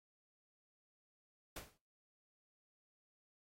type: noise with exponential decay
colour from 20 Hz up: pink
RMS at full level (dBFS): -43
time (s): 1.56-1.78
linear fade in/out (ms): 5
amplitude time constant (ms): 47
effects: noise-tail reverb RT60 0.4 s tail -26 dB re dry + AAC 48 kbps